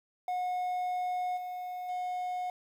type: tone with level steps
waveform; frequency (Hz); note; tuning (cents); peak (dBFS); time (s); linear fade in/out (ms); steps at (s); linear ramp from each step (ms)
triangle; 726; F#5; -33; -28 / -34 / -30; 0.28-2.5; 2; 1.36 / 1.88; 20
effects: 10-bit